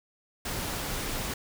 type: noise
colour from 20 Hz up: pink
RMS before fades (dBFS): -33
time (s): 0.45-1.34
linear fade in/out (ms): 5
effects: none